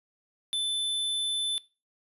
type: tone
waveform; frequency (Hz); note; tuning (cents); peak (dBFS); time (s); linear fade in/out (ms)
square; 3520; A7; 0; -27; 0.53-1.58; 0
effects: noise-tail reverb RT60 0.3 s tail -21 dB re dry + resampled to 32000 Hz